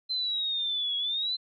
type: exponential two-way sweep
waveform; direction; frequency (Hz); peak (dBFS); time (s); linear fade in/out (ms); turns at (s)
sine; down then up; 4100 to 3322 to 4100; -27; 0.09-1.37; 20; 0.97
effects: none